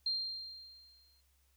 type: tone with exponential decay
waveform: sine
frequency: 4186 Hz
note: C8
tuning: in tune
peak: -30 dBFS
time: 0.06-1.21 s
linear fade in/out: 5 ms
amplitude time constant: 250 ms
effects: added 67 Hz sine -70 dBFS peak until 1.56 s + white hiss -75 dBFS RMS until 1.56 s